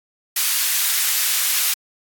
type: high-pass noise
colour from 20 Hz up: white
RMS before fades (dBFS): -19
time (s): 0.36-1.74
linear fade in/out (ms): 5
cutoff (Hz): 1600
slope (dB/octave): 12
effects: AAC 64 kbps